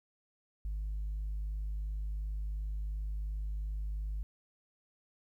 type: tone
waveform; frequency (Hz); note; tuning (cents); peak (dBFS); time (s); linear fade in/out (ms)
sine; 51.4; G#1; -17; -32; 0.65-4.23; 0
effects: tanh soft clip ceiling -32 dBFS + 12-bit